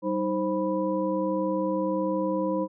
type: tone cluster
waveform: sine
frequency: 191.9 / 313.4 / 525 / 986 Hz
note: G3 / D#4 / C5 / B5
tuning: -37 / +13 / +6 / -3 cents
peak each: -31 / -28 / -28 / -33 dBFS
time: 0.02-2.68 s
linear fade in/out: 50 ms
effects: none